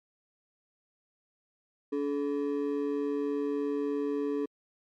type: ring-modulated tone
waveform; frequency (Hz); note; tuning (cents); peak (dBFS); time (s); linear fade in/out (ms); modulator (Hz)
triangle; 358.3; F4; +44; -23; 1.92-4.46; 10; 71.7
effects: MP3 64 kbps